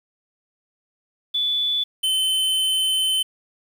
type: tone pair in turn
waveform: sine / square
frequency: 3465 / 3062 Hz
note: A7 / G7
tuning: -27 / -41 cents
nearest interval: major second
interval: 214 cents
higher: first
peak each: -19 dBFS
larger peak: neither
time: 1.34-1.84 / 2.03-3.23 s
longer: second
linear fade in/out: 10 ms
effects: 8-bit